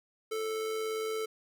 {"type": "tone with amplitude modulation", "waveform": "square", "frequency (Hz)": 440, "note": "A4", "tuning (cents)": 0, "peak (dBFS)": -31, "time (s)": [0.31, 1.26], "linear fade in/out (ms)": 10, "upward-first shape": "sine", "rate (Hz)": 97.4, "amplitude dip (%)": 35, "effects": []}